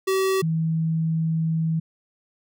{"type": "tone pair in turn", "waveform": ["square", "sine"], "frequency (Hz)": [382.3, 161.62], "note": ["G4", "E3"], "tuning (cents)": [-43, -34], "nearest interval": "octave + minor third", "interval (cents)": 1491, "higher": "first", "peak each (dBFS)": -20, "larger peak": "neither", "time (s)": [[0.07, 0.42], [0.42, 1.8]], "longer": "second", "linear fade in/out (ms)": 10, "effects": []}